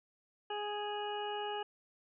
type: harmonic tone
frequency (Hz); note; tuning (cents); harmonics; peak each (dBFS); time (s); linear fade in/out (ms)
415.3; G#4; 0; 1 / 2 / 3 / 4 / 6 / 7; -40 / -39 / -49 / -48 / -54 / -45; 0.5-1.63; 5
effects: none